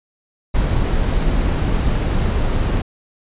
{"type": "noise", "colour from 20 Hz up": "brown", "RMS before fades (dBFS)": -17, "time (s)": [0.54, 2.82], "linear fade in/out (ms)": 10, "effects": ["resampled to 8000 Hz"]}